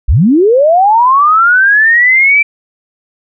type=linear sweep; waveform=sine; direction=up; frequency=39.09 to 2349 Hz; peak=-4 dBFS; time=0.08-2.43 s; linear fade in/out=10 ms; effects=none